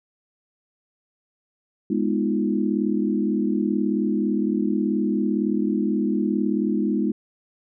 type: chord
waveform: sine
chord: F half-diminished seventh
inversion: first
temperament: equal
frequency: 207.7 / 246.9 / 311.1 / 349.2 Hz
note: Ab3 / Cb4 / Eb4 / F4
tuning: 0 / 0 / 0 / 0 cents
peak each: -23 / -26 / -25 / -28 dBFS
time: 1.9-7.12 s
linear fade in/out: 5 ms
effects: none